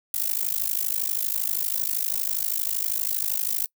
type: noise with amplitude modulation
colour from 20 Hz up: violet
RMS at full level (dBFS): -22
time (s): 0.14-3.66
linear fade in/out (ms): 2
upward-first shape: sine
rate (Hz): 52.6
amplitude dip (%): 100
effects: noise-tail reverb RT60 0.1 s tail -25 dB re dry